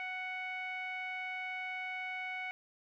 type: tone with low-pass filter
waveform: sawtooth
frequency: 742 Hz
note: F#5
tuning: 5 cents sharp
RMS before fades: -40 dBFS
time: 0-2.51 s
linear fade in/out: 0 ms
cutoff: 2300 Hz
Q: 6
effects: none